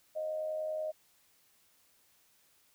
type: tone with amplitude modulation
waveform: sine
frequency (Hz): 622.3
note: D#5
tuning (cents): 0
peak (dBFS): -31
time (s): 0.15-0.92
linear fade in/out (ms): 20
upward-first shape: sine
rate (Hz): 90.4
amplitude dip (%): 45
effects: white hiss -68 dBFS RMS until 2.74 s